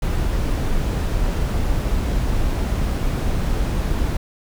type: noise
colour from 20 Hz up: brown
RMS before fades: -20 dBFS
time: 0.02-4.17 s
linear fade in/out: 5 ms
effects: none